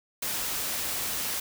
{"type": "noise", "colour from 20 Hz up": "white", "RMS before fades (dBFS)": -31, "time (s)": [0.22, 1.4], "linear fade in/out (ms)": 5, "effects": []}